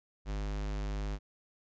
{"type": "tone", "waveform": "square", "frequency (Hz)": 50.8, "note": "G#1", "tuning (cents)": -38, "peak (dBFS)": -34, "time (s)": [0.25, 1.19], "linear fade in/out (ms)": 50, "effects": ["resampled to 16000 Hz"]}